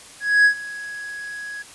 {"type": "tone with ADSR envelope", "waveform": "triangle", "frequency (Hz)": 1667, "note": "G#6", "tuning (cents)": 6, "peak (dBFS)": -8, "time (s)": [0.2, 1.63], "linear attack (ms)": 250, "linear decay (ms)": 90, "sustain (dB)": -20, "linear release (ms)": 16, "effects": ["white hiss -43 dBFS RMS until 1.74 s", "resampled to 24000 Hz"]}